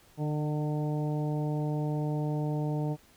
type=harmonic tone with a mistuned harmonic; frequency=150 Hz; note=D3; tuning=37 cents sharp; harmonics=1 / 2 / 3 / 4 / 5 / 6; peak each=-29 / -35 / -39 / -41 / -43 / -45 dBFS; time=0.17-2.97 s; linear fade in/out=50 ms; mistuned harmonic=4; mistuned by=+15 cents; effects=pink hiss -60 dBFS RMS until 3.16 s